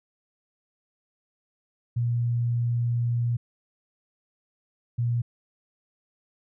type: tone bursts at uneven times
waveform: sine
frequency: 119.1 Hz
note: A#2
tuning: 38 cents sharp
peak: -22 dBFS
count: 2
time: 1.96-3.37 / 4.98-5.22 s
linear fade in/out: 10 ms
effects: none